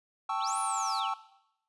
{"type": "chord", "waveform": "triangle", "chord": "A dominant seventh", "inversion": "third", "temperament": "equal", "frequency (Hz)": [784, 880, 1108.7, 1318.5], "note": ["G5", "A5", "C#6", "E6"], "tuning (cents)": [0, 0, 0, 0], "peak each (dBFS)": -33, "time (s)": [0.29, 1.14], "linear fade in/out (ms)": 5}
{"type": "linear two-way sweep", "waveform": "sine", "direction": "up then down", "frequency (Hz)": [2220, 10000, 2220], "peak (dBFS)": -36, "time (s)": [0.39, 1.1], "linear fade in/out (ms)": 50, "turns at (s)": 0.59}
{"type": "noise", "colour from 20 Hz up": "blue", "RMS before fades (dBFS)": -45, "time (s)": [0.47, 1], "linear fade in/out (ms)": 2}
{"effects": ["noise-tail reverb RT60 0.8 s tail -17 dB re dry", "resampled to 24000 Hz"]}